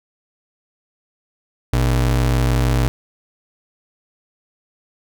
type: ring-modulated tone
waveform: square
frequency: 89 Hz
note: F2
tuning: 33 cents sharp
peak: -12 dBFS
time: 1.73-2.88 s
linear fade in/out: 0 ms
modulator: 33.3 Hz
effects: none